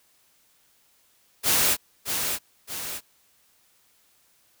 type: noise with echo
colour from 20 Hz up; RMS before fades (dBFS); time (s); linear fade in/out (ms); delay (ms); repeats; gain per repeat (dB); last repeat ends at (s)
white; -21; 1.43-1.77; 50; 620; 2; -6; 3.01
effects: white hiss -63 dBFS RMS until 4.6 s